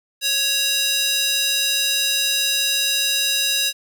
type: tone with high-pass filter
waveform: square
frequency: 554.4 Hz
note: C#5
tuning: in tune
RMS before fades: -20 dBFS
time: 0.21-3.73 s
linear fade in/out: 50 ms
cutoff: 3500 Hz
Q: 1.6
effects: none